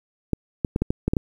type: clicks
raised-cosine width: 3 ms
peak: -8 dBFS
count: 8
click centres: 0.333 / 0.648 / 0.761 / 0.82 / 0.905 / 1.08 / 1.135 / 1.168 s
effects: 8-bit